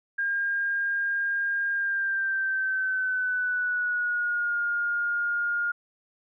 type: tone with pitch glide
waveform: sine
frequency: 1611 to 1418.8 Hz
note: G6 to F6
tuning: +47 to +27 cents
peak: -24 dBFS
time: 0.18-5.72 s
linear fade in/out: 10 ms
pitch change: -220 cents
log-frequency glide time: 1.72-4.58 s
effects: none